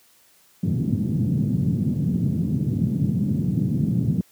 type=band-pass noise; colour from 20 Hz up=white; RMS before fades=-22 dBFS; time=0.63-4.21 s; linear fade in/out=2 ms; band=110 to 200 Hz; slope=24 dB/octave; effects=white hiss -57 dBFS RMS until 4.31 s + high-pass 60 Hz 12 dB/octave